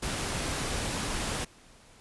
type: noise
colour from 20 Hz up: pink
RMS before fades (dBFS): -32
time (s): 0.02-1.45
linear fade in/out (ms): 10
effects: pink hiss -56 dBFS RMS until 2 s + resampled to 24000 Hz